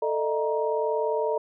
sine tone cluster, 442.6 / 605 / 645 / 942 Hz, A4 / D#5 / E5 / A#5, +10 / -49 / -38 / +18 cents, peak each -26 / -28 / -35 / -30 dBFS, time 0.02-1.38 s, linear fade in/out 5 ms, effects none

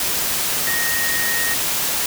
sine tone in noise, 1864.7 Hz, A#6, in tune, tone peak -22 dBFS, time 0.67-1.54 s, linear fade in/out 2 ms, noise white, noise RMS -21 dBFS, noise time 0-2.06 s, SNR -4 dB, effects none

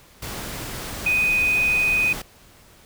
sine tone in noise, 2495 Hz, D#7, 4 cents sharp, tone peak -17 dBFS, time 1.06-2.13 s, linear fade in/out 5 ms, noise pink, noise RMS -32 dBFS, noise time 0.22-2.22 s, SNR +12 dB, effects pink hiss -51 dBFS RMS until 2.85 s

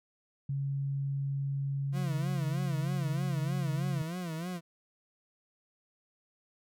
sine tone, 138.59 Hz, C#3, in tune, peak -30 dBFS, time 0.49-4.02 s, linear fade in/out 5 ms
40% pulse tone with vibrato, 170 Hz, F3, 46 cents flat, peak -34 dBFS, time 1.92-4.61 s, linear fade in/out 50 ms, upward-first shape sine, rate 3.2 Hz, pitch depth 130 cents each way
effects none

